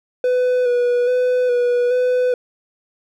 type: tone with vibrato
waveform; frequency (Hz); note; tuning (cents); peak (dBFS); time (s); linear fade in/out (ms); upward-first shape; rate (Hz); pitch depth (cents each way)
triangle; 493.9; B4; 0; -12; 0.24-2.34; 2; square; 1.2; 23
effects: none